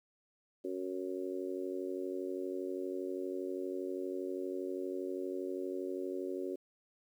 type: harmonic tone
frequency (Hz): 92.5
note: F#2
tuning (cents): 0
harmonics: 3 / 4 / 5 / 6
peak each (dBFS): -42 / -38 / -45 / -45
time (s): 0.64-6.56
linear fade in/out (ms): 10
effects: 11-bit